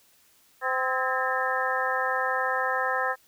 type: harmonic tone with a mistuned harmonic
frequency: 258.6 Hz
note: C4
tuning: 20 cents flat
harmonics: 2 / 3 / 4 / 5 / 6 / 7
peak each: -31 / -31 / -31 / -31 / -31 / -31 dBFS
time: 0.61-3.16 s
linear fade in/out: 50 ms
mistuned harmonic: 6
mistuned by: +79 cents
effects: white hiss -61 dBFS RMS until 3.27 s